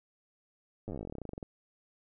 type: slowing click train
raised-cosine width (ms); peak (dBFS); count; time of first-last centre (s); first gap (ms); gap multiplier
2; -27; 24; 0.88-1.428; 9; 1.08
effects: none